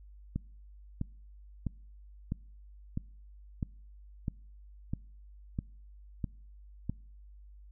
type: click train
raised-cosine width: 5 ms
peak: -20 dBFS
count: 11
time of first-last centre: 0.36-6.896 s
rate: 1.53 Hz
effects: noise-tail reverb RT60 0.6 s tail -26 dB re dry + added 50 Hz sine -50 dBFS peak until 7.71 s